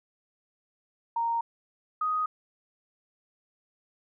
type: tone pair in turn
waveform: sine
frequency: 928 / 1248.8 Hz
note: A#5 / D#6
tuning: -8 / +6 cents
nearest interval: perfect fourth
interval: 514 cents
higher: second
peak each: -25 dBFS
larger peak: neither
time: 1.16-1.41 / 2.01-2.26 s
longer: neither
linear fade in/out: 5 ms
effects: none